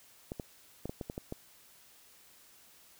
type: clicks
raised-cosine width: 2 ms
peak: -24 dBFS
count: 8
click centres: 0.319 / 0.398 / 0.856 / 0.895 / 1.012 / 1.099 / 1.179 / 1.324 s
effects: white hiss -60 dBFS RMS until 2.99 s